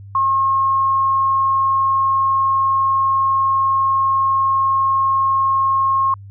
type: tone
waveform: sine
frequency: 1078 Hz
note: C#6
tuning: 49 cents flat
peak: -13 dBFS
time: 0.15-6.14 s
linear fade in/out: 2 ms
effects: added 99 Hz sine -34 dBFS peak until 6.3 s